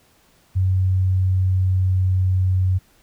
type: tone with pitch glide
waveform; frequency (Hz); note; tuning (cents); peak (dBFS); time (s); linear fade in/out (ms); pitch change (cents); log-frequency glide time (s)
sine; 93.6 to 92.9; F#2 to F#2; +20 to +7; -15; 0.55-2.79; 20; -13; 0.71-2.63
effects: pink hiss -57 dBFS RMS until 3.02 s